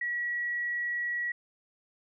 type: tone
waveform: sine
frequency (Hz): 1925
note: B6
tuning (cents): -45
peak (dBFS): -29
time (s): 0.01-1.32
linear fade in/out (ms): 5
effects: none